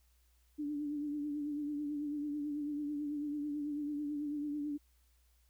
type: tone with vibrato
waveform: sine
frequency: 293.7 Hz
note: D4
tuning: in tune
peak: -35 dBFS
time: 0.58-4.78 s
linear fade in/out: 20 ms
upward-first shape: triangle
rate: 9.1 Hz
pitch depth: 51 cents each way
effects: added 60 Hz sine -67 dBFS peak until 5.49 s + white hiss -75 dBFS RMS until 5.49 s